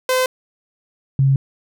sawtooth / sine tone pair in turn, 513 / 135.88 Hz, C5 / C#3, -34 / -34 cents, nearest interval octave + major seventh, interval 2300 cents, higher first, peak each -11 dBFS, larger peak neither, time 0.09-0.26 / 1.19-1.36 s, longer neither, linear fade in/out 2 ms, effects none

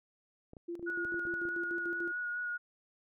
clicks, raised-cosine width 2 ms, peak -36 dBFS, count 8, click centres 0.534 / 0.568 / 0.795 / 1.052 / 1.143 / 1.253 / 1.338 / 1.453 s
sine tone with tremolo, 343.3 Hz, F4, 30 cents flat, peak -36 dBFS, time 0.68-2.12 s, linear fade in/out 10 ms, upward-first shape square, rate 6.8 Hz, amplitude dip 65%
sine tone with vibrato, 1451 Hz, F#6, 34 cents flat, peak -34 dBFS, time 0.86-2.58 s, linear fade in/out 20 ms, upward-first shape sine, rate 4.7 Hz, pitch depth 17 cents each way
effects none

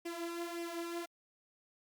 sawtooth tone with flanger, 340.4 Hz, F4, 44 cents flat, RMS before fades -41 dBFS, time 0.05-1.06 s, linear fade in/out 10 ms, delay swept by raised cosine 0.36 to 3.76 ms, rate 1.8 Hz, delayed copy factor +0.65, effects Opus 48 kbps

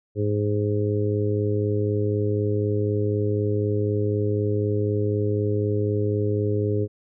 harmonic tone, 104 Hz, G#2, 3 cents sharp, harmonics 1 / 2 / 3 / 4 / 5, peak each -23 / -33 / -29 / -25 / -33 dBFS, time 0.15-6.88 s, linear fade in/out 50 ms, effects none

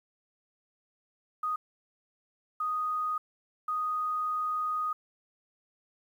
sine tone bursts at uneven times, 1243 Hz, D#6, 2 cents flat, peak -28 dBFS, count 3, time 1.43-1.56 / 2.6-3.18 / 3.68-4.93 s, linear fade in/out 5 ms, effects 10-bit

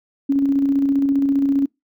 sine tone with tremolo, 277.2 Hz, C#4, in tune, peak -13 dBFS, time 0.29-1.66 s, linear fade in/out 10 ms, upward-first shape square, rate 15 Hz, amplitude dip 30%, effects noise-tail reverb RT60 0.2 s tail -26 dB re dry

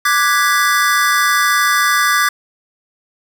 square chord, G# half-diminished seventh, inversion second, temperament equal, 1174.7 / 1480 / 1661.2 / 1975.5 Hz, D6 / F#6 / G#6 / B6, 0 / 0 / 0 / 0 cents, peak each -16 / -21 / -17 / -20 dBFS, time 0.05-2.29 s, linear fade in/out 5 ms, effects none

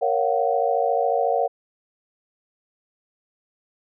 sine chord, Gb major seventh, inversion first, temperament equal with one note detuned, 466.2 / 554.4 / 698.5 / 752.5 Hz, Bb4 / Db5 / F5 / Gb5, 0 / 0 / 0 / +29 cents, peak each -24 dBFS, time 0.01-1.48 s, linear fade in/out 20 ms, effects none

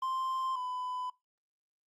triangle tone pair in turn, 1046.5 / 1002.6 Hz, C6 / B5, 0 / +26 cents, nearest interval minor second, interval 74 cents, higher first, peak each -29 / -33 dBFS, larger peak first, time 0.02-0.56 / 0.56-1.1 s, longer neither, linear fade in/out 5 ms, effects noise-tail reverb RT60 0.2 s tail -21 dB re dry + Opus 32 kbps

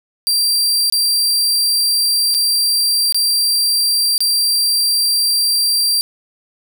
sawtooth tone with dropouts, 4716 Hz, D8, 6 cents sharp, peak -10 dBFS, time 0.27-6.01 s, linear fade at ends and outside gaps 0 ms, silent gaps 0.899-0.924 / 2.342-2.347 / 3.124-3.145 / 4.179-4.205 s, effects none

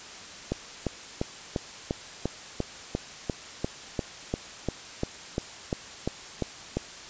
click train, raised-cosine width 2 ms, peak -13 dBFS, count 19, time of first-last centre 0.52-6.77 s, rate 2.88 Hz, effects white hiss -43 dBFS RMS until 7.09 s + resampled to 16000 Hz

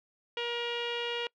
sawtooth tone with low-pass filter, 474.9 Hz, A#4, 32 cents sharp, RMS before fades -34 dBFS, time 0.37-1.27 s, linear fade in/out 2 ms, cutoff 3000 Hz, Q 5.5, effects noise-tail reverb RT60 0.1 s tail -25 dB re dry

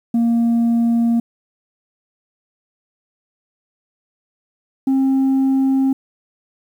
sine tone pair in turn, 233.1 / 267.4 Hz, A#3 / C4, 0 / +38 cents, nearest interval major second, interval 238 cents, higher second, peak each -10 dBFS, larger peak neither, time 0.14-1.2 / 4.87-5.93 s, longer neither, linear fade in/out 5 ms, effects tanh soft clip ceiling -12 dBFS + 8-bit

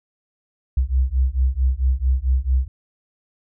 sine beating tone pair, 62.6 / 67.1 Hz, B1 / C2, +24 / +44 cents, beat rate 4.5 Hz, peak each -19 dBFS, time 0.77-2.68 s, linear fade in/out 5 ms, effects none

